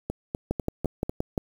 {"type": "two click trains", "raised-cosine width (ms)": 2, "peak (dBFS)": [-15, -12], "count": [5, 6], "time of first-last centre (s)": [[0.1, 1.095], [0.51, 1.378]], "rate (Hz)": [4.02, 5.76], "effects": ["7-bit"]}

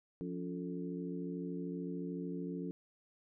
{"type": "harmonic tone with a mistuned harmonic", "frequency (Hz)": 88, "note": "F2", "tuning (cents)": 14, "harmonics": [2, 3, 4, 5], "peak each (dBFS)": [-41, -42, -46, -47], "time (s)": [0.21, 2.71], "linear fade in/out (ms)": 0, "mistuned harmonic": 3, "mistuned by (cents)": 93, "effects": []}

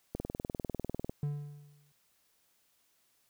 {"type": "click train", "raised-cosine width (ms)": 2, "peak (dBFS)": -22, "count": 20, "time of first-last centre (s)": [0.15, 1.095], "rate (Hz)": 20.1}
{"type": "tone with exponential decay", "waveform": "triangle", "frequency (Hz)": 145.7, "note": "D3", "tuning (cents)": -13, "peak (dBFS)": -27, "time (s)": [1.23, 1.92], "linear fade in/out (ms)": 2, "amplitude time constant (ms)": 150}
{"effects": ["white hiss -72 dBFS RMS until 3.29 s"]}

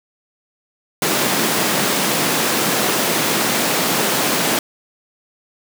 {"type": "high-pass noise", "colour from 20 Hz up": "pink", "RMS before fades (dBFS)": -18, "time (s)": [1.02, 4.59], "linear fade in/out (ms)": 2, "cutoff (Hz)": 170, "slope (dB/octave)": 24, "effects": []}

